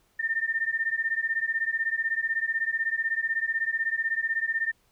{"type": "beating tone pair", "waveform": "sine", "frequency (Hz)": [1800, 1816], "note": ["A6", "A#6"], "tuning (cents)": [39, -46], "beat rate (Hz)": 16, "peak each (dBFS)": -28, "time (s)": [0.19, 4.72], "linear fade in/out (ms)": 10, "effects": ["pink hiss -67 dBFS RMS until 4.91 s"]}